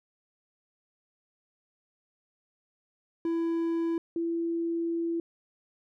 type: tone pair in turn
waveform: triangle / sine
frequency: 332.7 / 335.2 Hz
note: E4 / E4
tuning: +16 / +29 cents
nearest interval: unison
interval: 13 cents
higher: second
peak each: -24 / -27 dBFS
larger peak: first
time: 3.25-3.98 / 4.16-5.2 s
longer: second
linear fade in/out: 2 ms
effects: none